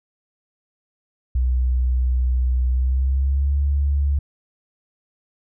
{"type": "tone with pitch glide", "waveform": "sine", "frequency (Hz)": [62.7, 70.79], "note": ["B1", "C#2"], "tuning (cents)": [27, 37], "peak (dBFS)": -16, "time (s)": [1.35, 4.19], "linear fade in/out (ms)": 5, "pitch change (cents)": 210, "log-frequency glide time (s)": [2.7, 3.56], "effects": []}